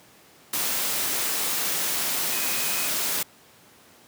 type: tone in noise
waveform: sine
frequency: 2509 Hz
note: D#7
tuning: 14 cents sharp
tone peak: -35 dBFS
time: 2.32-2.89 s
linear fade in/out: 5 ms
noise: white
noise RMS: -26 dBFS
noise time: 0.53-3.23 s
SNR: -12 dB
effects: pink hiss -53 dBFS RMS until 4.07 s + high-pass 150 Hz 12 dB/octave